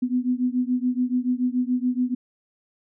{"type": "beating tone pair", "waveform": "sine", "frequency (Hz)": [246.9, 253.9], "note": ["B3", "B3"], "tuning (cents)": [0, 48], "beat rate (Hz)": 7, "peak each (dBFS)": [-23, -24], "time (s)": [0.02, 2.15], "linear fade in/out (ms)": 10, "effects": []}